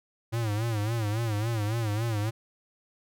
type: tone with vibrato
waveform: square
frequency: 110 Hz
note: A2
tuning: in tune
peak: -27 dBFS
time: 0.32-2.31 s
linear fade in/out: 20 ms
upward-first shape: sine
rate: 3.6 Hz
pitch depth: 120 cents each way
effects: none